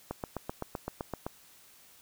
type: click train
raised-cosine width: 1 ms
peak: -20 dBFS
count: 10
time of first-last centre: 0.11-1.265 s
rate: 7.79 Hz
effects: white hiss -58 dBFS RMS until 2.01 s